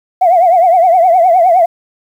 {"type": "tone with vibrato", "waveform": "sine", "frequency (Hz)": 707, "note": "F5", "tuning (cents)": 21, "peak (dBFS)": -4, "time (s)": [0.21, 1.66], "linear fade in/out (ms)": 10, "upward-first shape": "triangle", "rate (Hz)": 9.7, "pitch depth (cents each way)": 150, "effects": ["tanh soft clip ceiling 0 dBFS", "7-bit"]}